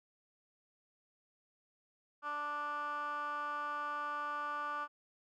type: tone with band-pass filter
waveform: 15% pulse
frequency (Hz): 293.7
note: D4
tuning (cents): 0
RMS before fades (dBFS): -39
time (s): 2.22-4.88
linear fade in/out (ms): 50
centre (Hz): 1300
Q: 7
effects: none